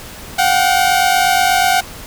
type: tone pair together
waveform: sawtooth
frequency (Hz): 718.7 / 767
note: F5 / G5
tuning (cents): +49 / -38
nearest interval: minor second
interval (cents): 113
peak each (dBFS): -10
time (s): 0.38-1.81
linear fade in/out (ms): 10
effects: pink hiss -33 dBFS RMS until 2.06 s